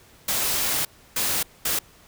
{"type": "noise bursts at uneven times", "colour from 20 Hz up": "white", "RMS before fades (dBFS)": -24, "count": 3, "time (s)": [[0.28, 0.85], [1.16, 1.43], [1.65, 1.79]], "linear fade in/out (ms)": 5, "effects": ["pink hiss -53 dBFS RMS until 2.07 s"]}